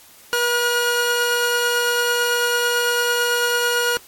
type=tone pair together; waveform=sawtooth; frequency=482 / 1437 Hz; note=B4 / F6; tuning=-42 / +49 cents; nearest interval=octave + perfect fifth; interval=1891 cents; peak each=-17 / -16 dBFS; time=0.33-3.97 s; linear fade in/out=0 ms; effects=white hiss -47 dBFS RMS until 4.07 s + AAC 64 kbps